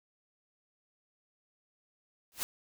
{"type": "noise with exponential growth", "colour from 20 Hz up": "white", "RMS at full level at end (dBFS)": -30, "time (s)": [2.32, 2.43], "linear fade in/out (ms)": 0, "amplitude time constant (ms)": 23, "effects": []}